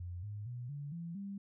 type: tone with pitch steps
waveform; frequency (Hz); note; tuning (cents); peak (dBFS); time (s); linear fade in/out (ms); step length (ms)
sine; 88.4 / 103.92 / 122.16 / 143.61 / 168.82 / 198.45; F2 / G#2 / B2 / D3 / E3 / G3; +22 / +2 / -18 / -38 / +42 / +22; -40; 0-1.38; 5; 230
effects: none